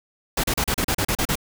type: noise bursts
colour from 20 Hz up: pink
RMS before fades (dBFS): -22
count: 10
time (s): 0.37-1.355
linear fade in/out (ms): 5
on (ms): 67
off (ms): 35
effects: none